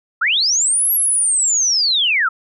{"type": "linear two-way sweep", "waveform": "sine", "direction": "up then down", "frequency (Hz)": [1233, 11610, 1233], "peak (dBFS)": -13, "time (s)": [0.21, 2.29], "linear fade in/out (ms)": 10, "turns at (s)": 0.92, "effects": []}